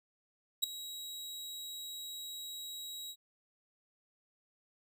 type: tone with ADSR envelope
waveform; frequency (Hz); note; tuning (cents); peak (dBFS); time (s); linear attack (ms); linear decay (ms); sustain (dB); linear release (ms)
sawtooth; 3845; B7; -47; -22; 0.62-3.16; 18; 5; -17; 60
effects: none